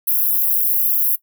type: high-pass noise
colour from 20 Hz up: white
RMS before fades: -17 dBFS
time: 0.07-1.16 s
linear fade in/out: 10 ms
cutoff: 11000 Hz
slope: 96 dB/octave
effects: noise-tail reverb RT60 0.1 s tail -19 dB re dry